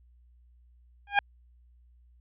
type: tone with exponential growth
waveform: 20% pulse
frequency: 810 Hz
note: G#5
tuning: 43 cents flat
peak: -11 dBFS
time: 1.07-1.19 s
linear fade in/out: 2 ms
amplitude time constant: 25 ms
effects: added 60 Hz sine -56 dBFS peak until 2.2 s + resampled to 8000 Hz